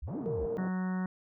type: exponential two-way sweep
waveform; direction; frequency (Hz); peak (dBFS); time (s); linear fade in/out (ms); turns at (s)
sine; up then down; 55 to 326.6 to 55; -35; 0.02-0.46; 10; 0.18
type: band-pass noise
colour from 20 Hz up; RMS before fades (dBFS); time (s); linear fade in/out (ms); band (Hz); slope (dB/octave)
pink; -43; 0.07-0.69; 10; 120 to 840; 24
type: tone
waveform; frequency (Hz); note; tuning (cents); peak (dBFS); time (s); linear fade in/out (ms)
sine; 460; A#4; -23; -31; 0.26-0.57; 0
type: harmonic tone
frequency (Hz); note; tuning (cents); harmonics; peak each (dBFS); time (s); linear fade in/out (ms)
185; F#3; 0; 1 / 2 / 3 / 4 / 5 / 6 / 7 / 8 / 9 / 10; -30 / -47 / -51 / -48 / -48 / -48 / -54 / -48 / -59 / -50; 0.58-1.06; 2
effects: none